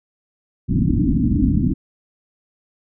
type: low-pass noise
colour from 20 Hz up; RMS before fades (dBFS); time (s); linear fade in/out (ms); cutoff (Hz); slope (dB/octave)
white; -17; 0.68-1.74; 20; 310; 96
effects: none